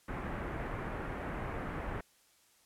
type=low-pass noise; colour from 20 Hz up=pink; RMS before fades=-39 dBFS; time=0.08-2.01 s; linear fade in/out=5 ms; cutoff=2000 Hz; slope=24 dB/octave; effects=white hiss -67 dBFS RMS until 2.65 s + low-pass 12000 Hz 12 dB/octave